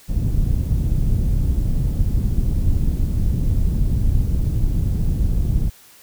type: low-pass noise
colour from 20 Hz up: pink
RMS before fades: -18 dBFS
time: 0.08-5.7 s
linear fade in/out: 20 ms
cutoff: 130 Hz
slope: 12 dB/octave
effects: white hiss -48 dBFS RMS until 6.02 s

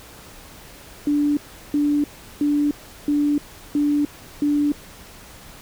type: tone bursts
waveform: sine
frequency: 292.1 Hz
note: D4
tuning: 9 cents flat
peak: -16 dBFS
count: 6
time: 1.07-4.72 s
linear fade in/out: 2 ms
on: 300 ms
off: 370 ms
effects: pink hiss -43 dBFS RMS until 5.61 s

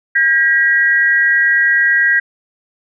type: tone pair together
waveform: sine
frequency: 1612.8 / 1918 Hz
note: G6 / A#6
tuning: +49 / +49 cents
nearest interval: minor third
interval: 300 cents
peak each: -12 dBFS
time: 0.15-2.2 s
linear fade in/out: 10 ms
effects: none

